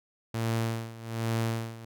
sawtooth tone with tremolo, 114 Hz, A#2, 38 cents flat, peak -22 dBFS, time 0.34-1.85 s, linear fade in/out 5 ms, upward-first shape sine, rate 1.2 Hz, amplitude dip 85%, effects none

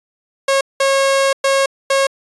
sawtooth tone bursts at uneven times, 545 Hz, C#5, 29 cents flat, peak -8 dBFS, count 4, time 0.48-0.61 / 0.8-1.33 / 1.44-1.66 / 1.9-2.07 s, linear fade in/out 5 ms, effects resampled to 24000 Hz

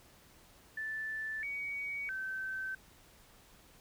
sine tone with pitch steps, 1758 / 2252 / 1542 Hz, A6 / C#7 / G6, -2 / +27 / -29 cents, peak -36 dBFS, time 0.77-2.75 s, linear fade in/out 5 ms, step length 660 ms, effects pink hiss -61 dBFS RMS until 3.8 s

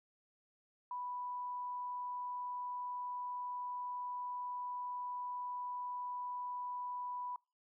sine tone, 987.8 Hz, B5, in tune, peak -39 dBFS, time 0.91-7.36 s, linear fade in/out 2 ms, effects noise-tail reverb RT60 0.3 s tail -25 dB re dry

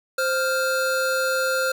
square tone pair together, 523.3 / 1397 Hz, C5 / F6, 0 / 0 cents, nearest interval octave + perfect fourth, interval 1700 cents, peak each -24 dBFS, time 0.18-1.72 s, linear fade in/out 5 ms, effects none

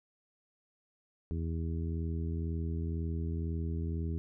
harmonic tone, 82 Hz, E2, 9 cents flat, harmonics 1 / 2 / 3 / 4 / 5, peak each -33 / -39 / -43 / -45 / -47 dBFS, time 1.31-4.18 s, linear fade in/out 0 ms, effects none

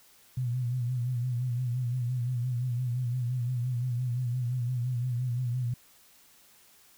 sine tone with vibrato, 123.47 Hz, B2, in tune, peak -27 dBFS, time 0.37-5.74 s, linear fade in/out 5 ms, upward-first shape sine, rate 5.8 Hz, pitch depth 69 cents each way, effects white hiss -59 dBFS RMS until 6.97 s

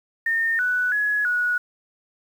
sine tone with pitch steps, 1824 / 1484 / 1684 / 1461 Hz, A#6 / F#6 / G#6 / F#6, -38 / +5 / +24 / -22 cents, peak -19 dBFS, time 0.26-1.58 s, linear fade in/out 5 ms, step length 330 ms, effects 8-bit

